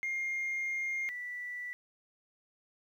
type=tone pair in turn; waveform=sine; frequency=2122 / 1966 Hz; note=C7 / B6; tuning=+24 / -8 cents; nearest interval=minor second; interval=132 cents; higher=first; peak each=-30 / -37 dBFS; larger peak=first; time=0.03-1.09 / 1.09-1.73 s; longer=first; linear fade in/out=0 ms; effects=tanh soft clip ceiling -30 dBFS + 11-bit